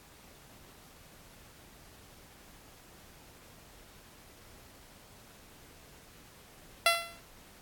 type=tone with exponential decay; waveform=10% pulse; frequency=678 Hz; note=E5; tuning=49 cents sharp; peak=-11 dBFS; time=6.86-7.2 s; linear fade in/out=2 ms; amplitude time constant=73 ms; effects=pink hiss -56 dBFS RMS until 7.61 s + AAC 64 kbps